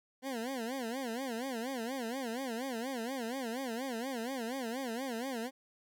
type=tone with vibrato; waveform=20% pulse; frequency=246.9 Hz; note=B3; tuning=in tune; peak=-31 dBFS; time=0.22-5.51 s; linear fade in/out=50 ms; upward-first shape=sine; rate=4.2 Hz; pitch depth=180 cents each way; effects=none